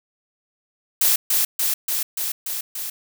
blue noise with echo, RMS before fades -17 dBFS, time 1.01-1.16 s, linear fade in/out 5 ms, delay 290 ms, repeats 6, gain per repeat -2 dB, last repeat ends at 2.9 s, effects none

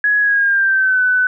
sine tone with pitch glide, 1676 to 1501.8 Hz, G#6 to F#6, +15 to +25 cents, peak -11 dBFS, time 0.04-1.27 s, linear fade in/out 2 ms, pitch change -190 cents, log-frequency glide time 0.2-1.02 s, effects none

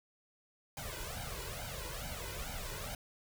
pink noise with flanger, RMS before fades -42 dBFS, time 0.77-2.95 s, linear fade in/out 2 ms, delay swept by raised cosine 1.3 to 2.06 ms, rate 2.3 Hz, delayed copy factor +0.9, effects none

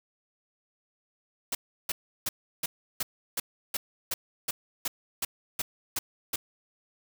white noise bursts, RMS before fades -30 dBFS, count 14, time 1.52-6.36 s, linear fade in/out 5 ms, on 30 ms, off 340 ms, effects none

